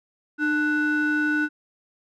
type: ring-modulated tone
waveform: triangle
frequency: 590 Hz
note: D5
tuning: 8 cents sharp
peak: -15 dBFS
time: 0.38-1.49 s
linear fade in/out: 50 ms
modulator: 892 Hz
effects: none